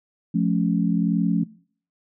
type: chord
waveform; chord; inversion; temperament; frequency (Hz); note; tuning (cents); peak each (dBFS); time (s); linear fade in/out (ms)
sine; F augmented; none; equal with one note detuned; 174.61 / 215.7 / 277.2; F3 / A3 / C#4; 0 / -34 / 0; -21 / -22 / -25; 0.34-1.44; 10
effects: noise-tail reverb RT60 0.5 s tail -21 dB re dry